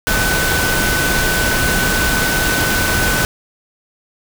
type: tone in noise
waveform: sine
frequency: 1507 Hz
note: F#6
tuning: 31 cents sharp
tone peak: -18 dBFS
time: 0.07-3.25 s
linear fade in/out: 0 ms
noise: pink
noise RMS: -17 dBFS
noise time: 0.07-3.25 s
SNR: -4 dB
effects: none